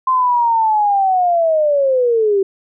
sine linear sweep, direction down, 1046.5 to 381 Hz, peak -11 dBFS, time 0.07-2.43 s, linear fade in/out 5 ms, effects none

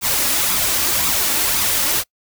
white noise with flanger, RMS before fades -18 dBFS, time 0.01-2.04 s, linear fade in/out 50 ms, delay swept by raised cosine 0.81 to 3.61 ms, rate 1.9 Hz, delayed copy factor +0.5, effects noise-tail reverb RT60 0.1 s tail -25 dB re dry

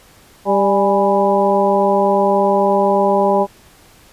harmonic tone with a mistuned harmonic, 197.4 Hz, G3, 12 cents sharp, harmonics 1 / 2 / 3 / 4 / 5, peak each -20 / -17 / -16 / -17 / -20 dBFS, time 0.45-3.47 s, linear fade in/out 50 ms, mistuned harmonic 4, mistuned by +67 cents, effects pink hiss -47 dBFS RMS until 4.12 s + resampled to 32000 Hz

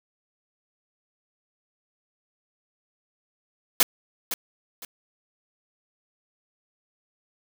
white noise with echo, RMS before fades -17 dBFS, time 3.8-3.83 s, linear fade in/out 2 ms, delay 510 ms, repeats 2, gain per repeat -11 dB, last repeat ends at 4.85 s, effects none

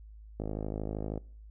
click train, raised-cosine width 2 ms, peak -22 dBFS, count 42, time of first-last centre 0.4-1.177 s, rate 52.8 Hz, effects noise-tail reverb RT60 0.5 s tail -23 dB re dry + added 53 Hz sine -47 dBFS peak until 1.5 s

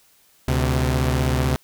sawtooth tone pair together, 72 / 128.29 Hz, D2 / C3, -34 / -34 cents, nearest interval minor seventh, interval 1000 cents, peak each -17 dBFS, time 0.48-1.56 s, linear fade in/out 0 ms, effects white hiss -57 dBFS RMS until 1.63 s

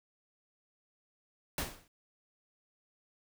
pink noise with exponential decay, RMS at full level -31 dBFS, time 1.58-1.88 s, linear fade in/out 2 ms, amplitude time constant 65 ms, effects none

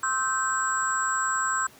sine tone cluster, 1059 / 1299 / 1558 / 7710 Hz, C6 / E6 / G6 / B8, +21 / -26 / -11 / -43 cents, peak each -29 dBFS, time 0.03-1.67 s, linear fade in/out 5 ms, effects pink hiss -52 dBFS RMS until 1.79 s + high-pass 100 Hz 12 dB/octave

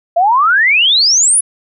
sine exponential sweep, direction up, 658 to 10548 Hz, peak -7 dBFS, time 0.16-1.41 s, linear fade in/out 10 ms, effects none

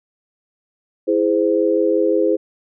sine chord, E augmented, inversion none, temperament equal with one note detuned, 329.6 / 415.3 / 515.7 Hz, E4 / G#4 / B#4, 0 / 0 / -25 cents, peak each -18 dBFS, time 1.07-2.37 s, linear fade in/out 20 ms, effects none

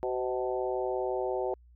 harmonic tone with a mistuned harmonic, 125.7 Hz, B2, 31 cents sharp, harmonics 3 / 4 / 5 / 6 / 7, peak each -32 / -34 / -36 / -38 / -39 dBFS, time 0.03-1.54 s, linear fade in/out 0 ms, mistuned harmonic 4, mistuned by +29 cents, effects added 60 Hz sine -54 dBFS peak until 1.75 s

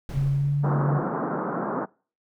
brown noise with exponential decay, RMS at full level -31 dBFS, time 0.09-1.34 s, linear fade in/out 1 ms, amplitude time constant 270 ms
sine tone with pitch glide, 138.59 to 143.23 Hz, C#3 to D3, 0 to -43 cents, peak -20 dBFS, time 0.13-1.02 s, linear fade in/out 50 ms, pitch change +57 cents, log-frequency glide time 0.32-0.53 s
pink band-pass noise, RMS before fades -28 dBFS, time 0.63-1.86 s, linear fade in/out 20 ms, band 150 to 1400 Hz, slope 48 dB/octave
effects noise-tail reverb RT60 0.4 s tail -25 dB re dry

